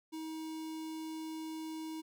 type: tone with notch filter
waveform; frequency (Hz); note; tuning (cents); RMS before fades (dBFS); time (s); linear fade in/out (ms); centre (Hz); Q
square; 317.6; D#4; +36; -42; 0.12-2.02; 20; 1700; 1.5
effects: none